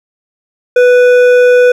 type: tone with hard clipping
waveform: sine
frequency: 494.2 Hz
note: B4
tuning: 1 cent sharp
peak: -5 dBFS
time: 0.76-1.72 s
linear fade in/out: 5 ms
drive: 9 dB
effects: none